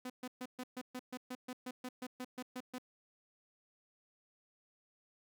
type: tone bursts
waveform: sawtooth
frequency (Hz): 252.1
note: B3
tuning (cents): +36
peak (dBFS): -37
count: 16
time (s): 0.05-2.784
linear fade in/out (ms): 5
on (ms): 49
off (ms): 130
effects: none